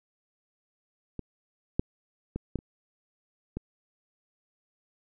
clicks, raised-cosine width 3 ms, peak -22 / -11 / -19 / -15 / -30 / -20 dBFS, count 6, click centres 1.193 / 1.795 / 2.36 / 2.557 / 2.589 / 3.57 s, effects none

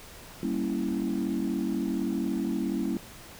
sine chord, G diminished seventh, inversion none, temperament equal, 196 / 233.1 / 277.2 / 329.6 Hz, G3 / Bb3 / Db4 / Fb4, 0 / 0 / 0 / 0 cents, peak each -31 dBFS, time 0.43-2.97 s, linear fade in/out 2 ms, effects tanh soft clip ceiling -20 dBFS + pink hiss -47 dBFS RMS until 3.39 s

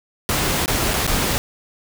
pink noise with dropouts, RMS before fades -20 dBFS, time 0.29-1.38 s, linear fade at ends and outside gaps 0 ms, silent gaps 0.659-0.679 / 0.936-0.94 / 1.067-1.076 s, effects none

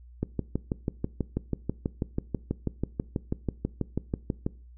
click train, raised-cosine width 3 ms, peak -14 dBFS, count 27, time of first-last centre 0.23-4.465 s, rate 6.14 Hz, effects noise-tail reverb RT60 0.4 s tail -21 dB re dry + added 60 Hz sine -47 dBFS peak until 4.77 s

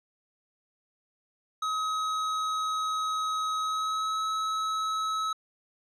square tone with pitch glide, 1272 to 1291.2 Hz, D#6 to E6, +38 to -36 cents, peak -28 dBFS, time 1.62-5.33 s, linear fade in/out 5 ms, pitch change +26 cents, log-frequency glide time 3.6-4.24 s, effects low-pass 6000 Hz 12 dB/octave

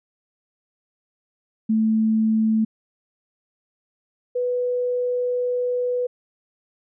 sine tone pair in turn, 220 / 493.9 Hz, A3 / B4, 0 / 0 cents, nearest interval octave + major second, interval 1400 cents, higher second, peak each -16 / -20 dBFS, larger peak first, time 1.69-2.65 / 4.35-6.07 s, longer second, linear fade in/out 10 ms, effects none

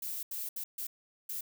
violet noise bursts at uneven times, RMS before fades -38 dBFS, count 5, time 0.02-0.23 / 0.31-0.49 / 0.56-0.64 / 0.78-0.87 / 1.29-1.41 s, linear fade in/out 5 ms, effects none

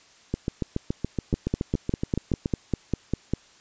two click trains, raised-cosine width 3 ms, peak -12 / -10 dBFS, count 16 / 11, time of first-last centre 0.34-2.459 / 1.34-3.336 s, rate 7.08 / 5.01 Hz, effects white hiss -55 dBFS RMS until 3.6 s + resampled to 16000 Hz

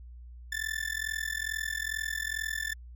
40% pulse tone with amplitude modulation, 1761 Hz, A6, 1 cent sharp, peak -27 dBFS, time 0.52-2.74 s, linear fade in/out 5 ms, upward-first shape sine, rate 42.3 Hz, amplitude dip 95%, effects added 60 Hz sine -44 dBFS peak until 2.95 s

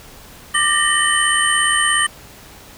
sine tone cluster, 1185 / 1804 / 1881 / 3043 / 8750 Hz, D6 / A6 / A#6 / F#7 / C#9, +15 / +43 / +15 / +48 / -24 cents, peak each -20 dBFS, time 0.54-2.07 s, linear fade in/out 10 ms, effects pink hiss -41 dBFS RMS until 2.77 s

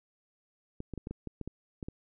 clicks, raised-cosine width 3 ms, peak -25 dBFS, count 10, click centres 0.804 / 0.937 / 0.977 / 1.071 / 1.11 / 1.273 / 1.413 / 1.476 / 1.828 / 1.885 s, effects none

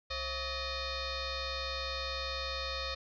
sine tone with frequency modulation, 1864.7 Hz, A#6, in tune, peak -34 dBFS, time 0.1-2.95 s, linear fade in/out 10 ms, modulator 600 Hz, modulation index 4.8, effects none

